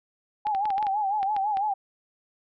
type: tone with vibrato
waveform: sine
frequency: 813 Hz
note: G#5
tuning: 37 cents flat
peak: -23 dBFS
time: 0.45-1.74 s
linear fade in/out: 10 ms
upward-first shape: sine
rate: 6 Hz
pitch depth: 100 cents each way
type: clicks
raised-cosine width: 0.3 ms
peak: -21 dBFS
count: 10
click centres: 0.469 / 0.549 / 0.655 / 0.704 / 0.781 / 0.827 / 0.868 / 1.23 / 1.365 / 1.571 s
effects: none